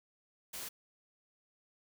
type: noise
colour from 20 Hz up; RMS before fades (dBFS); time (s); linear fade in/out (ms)
white; -43; 0.53-0.69; 10
effects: none